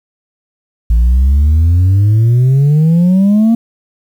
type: exponential sweep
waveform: sine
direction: up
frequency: 55 to 233.1 Hz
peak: -3 dBFS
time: 0.9-3.55 s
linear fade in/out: 5 ms
effects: tanh soft clip ceiling -5 dBFS + 7-bit